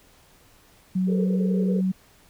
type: tone with pitch glide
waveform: sine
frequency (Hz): 185.6 to 187.43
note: F#3 to F#3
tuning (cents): +6 to +23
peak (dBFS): -20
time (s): 0.95-1.92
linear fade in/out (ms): 10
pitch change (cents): +17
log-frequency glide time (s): 1.06-1.65
type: band-pass noise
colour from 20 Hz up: white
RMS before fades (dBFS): -31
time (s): 1.07-1.81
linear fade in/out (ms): 5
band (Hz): 400 to 490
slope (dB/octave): 96
effects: pink hiss -56 dBFS RMS until 2.29 s